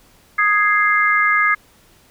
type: chord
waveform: sine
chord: Ab major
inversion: second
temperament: equal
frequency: 1244.5 / 1661.2 / 2093 Hz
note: Eb6 / Ab6 / C7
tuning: 0 / 0 / 0 cents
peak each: -17 dBFS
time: 0.38-1.55 s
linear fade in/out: 10 ms
effects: pink hiss -52 dBFS RMS until 2.1 s